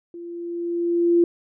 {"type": "tone with level ramp", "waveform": "sine", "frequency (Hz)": 343.4, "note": "F4", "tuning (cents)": -29, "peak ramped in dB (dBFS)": [-34, -12], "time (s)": [0.14, 1.24], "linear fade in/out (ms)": 2, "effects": []}